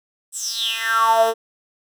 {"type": "tone with high-pass filter sweep", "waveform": "10% pulse", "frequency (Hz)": 226.3, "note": "A3", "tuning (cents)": 49, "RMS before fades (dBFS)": -19, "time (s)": [0.32, 1.34], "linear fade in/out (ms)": 50, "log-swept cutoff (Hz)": [8500, 460], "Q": 8.1, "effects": []}